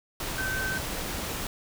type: tone in noise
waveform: sine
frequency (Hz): 1540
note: G6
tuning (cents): -31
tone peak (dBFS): -29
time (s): 0.38-0.78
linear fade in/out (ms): 2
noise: pink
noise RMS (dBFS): -33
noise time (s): 0.2-1.47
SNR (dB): +1
effects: none